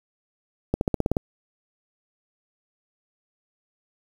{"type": "accelerating click train", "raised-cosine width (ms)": 2, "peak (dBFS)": -8, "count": 8, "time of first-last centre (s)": [0.74, 1.168], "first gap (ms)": 71, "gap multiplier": 0.95, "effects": ["7-bit"]}